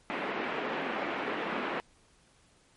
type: band-pass noise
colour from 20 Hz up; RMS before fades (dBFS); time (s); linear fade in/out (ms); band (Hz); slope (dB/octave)
pink; -34; 0.1-1.8; 0; 230 to 2600; 24
effects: pink hiss -64 dBFS RMS until 2.76 s + MP3 48 kbps